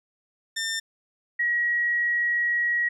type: tone pair in turn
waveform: 15% pulse / sine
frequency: 1800 / 1907 Hz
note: A6 / A#6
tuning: +39 / +39 cents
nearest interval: minor second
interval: 100 cents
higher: second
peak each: -20 / -21 dBFS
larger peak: first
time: 0.56-0.8 / 1.39-2.89 s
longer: second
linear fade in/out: 10 ms
effects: resampled to 32000 Hz